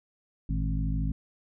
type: harmonic tone with a mistuned harmonic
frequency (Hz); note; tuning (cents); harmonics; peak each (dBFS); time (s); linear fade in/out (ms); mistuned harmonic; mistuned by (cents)
53; G#1; +36; 1 / 2 / 3 / 4 / 5; -28 / -34 / -32 / -39 / -37; 0.49-1.12; 5; 2; +110
effects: none